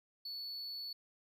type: tone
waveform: triangle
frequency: 4435 Hz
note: C#8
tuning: in tune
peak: -40 dBFS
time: 0.25-0.93 s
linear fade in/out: 5 ms
effects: none